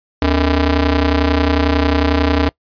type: ring-modulated tone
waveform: sawtooth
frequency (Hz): 180.9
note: F#3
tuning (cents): -39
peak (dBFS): -5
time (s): 0.22-2.49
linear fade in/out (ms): 0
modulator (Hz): 106
effects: noise-tail reverb RT60 0.1 s tail -23 dB re dry + resampled to 11025 Hz